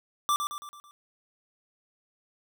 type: tone with echo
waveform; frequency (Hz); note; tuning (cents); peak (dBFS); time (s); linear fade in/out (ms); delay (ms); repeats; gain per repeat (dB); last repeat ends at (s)
square; 1174.7; D6; 0; -23; 0.29-0.36; 0; 110; 5; -6; 0.91
effects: none